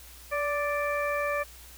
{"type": "harmonic tone with a mistuned harmonic", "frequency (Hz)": 587.3, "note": "D5", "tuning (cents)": 0, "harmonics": [1, 2, 3, 4], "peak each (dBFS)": [-29, -32, -34, -35], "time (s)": [0.31, 1.44], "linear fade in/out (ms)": 20, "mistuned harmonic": 1, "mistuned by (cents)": -24, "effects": ["added 60 Hz sine -50 dBFS peak until 1.77 s", "white hiss -50 dBFS RMS until 1.77 s"]}